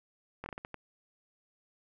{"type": "slowing click train", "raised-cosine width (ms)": 0.5, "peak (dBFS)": -25, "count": 7, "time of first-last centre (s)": [0.44, 0.743], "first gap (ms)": 21, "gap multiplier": 1.35, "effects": []}